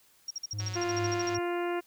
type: tone bursts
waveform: sine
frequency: 5600 Hz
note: F8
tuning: 4 cents sharp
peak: -32 dBFS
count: 15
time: 0.28-1.371 s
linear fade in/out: 5 ms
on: 27 ms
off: 49 ms
type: tone with tremolo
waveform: triangle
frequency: 104.1 Hz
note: G#2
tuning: 5 cents sharp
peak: -29 dBFS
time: 0.53-1.39 s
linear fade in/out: 5 ms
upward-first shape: triangle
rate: 2.4 Hz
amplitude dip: 90%
type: click train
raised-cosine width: 0.2 ms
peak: -27 dBFS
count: 139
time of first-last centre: 0.6-1.346 s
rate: 185 Hz
type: harmonic tone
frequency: 349.2 Hz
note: F4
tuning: in tune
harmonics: 1 / 2 / 3 / 4 / 5 / 6 / 7 / 8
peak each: -30 / -36 / -40 / -42 / -44 / -46 / -47 / -48 dBFS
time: 0.75-1.81 s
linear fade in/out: 20 ms
effects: white hiss -63 dBFS RMS until 1.86 s